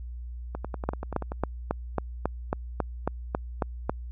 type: two click trains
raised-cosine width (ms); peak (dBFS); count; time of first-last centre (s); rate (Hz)
1; -11 / -19; 12 / 9; 0.89-3.895 / 0.55-1.319; 3.66 / 10.4
effects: added 60 Hz sine -35 dBFS peak until 4.11 s